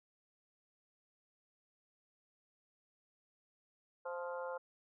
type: harmonic tone with a mistuned harmonic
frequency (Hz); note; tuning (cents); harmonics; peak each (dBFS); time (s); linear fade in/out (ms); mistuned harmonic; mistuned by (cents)
174.61; F3; 0; 3 / 4 / 5 / 6 / 7 / 8; -41 / -53 / -47 / -49 / -55 / -50; 4.05-4.58; 10; 7; +33
effects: none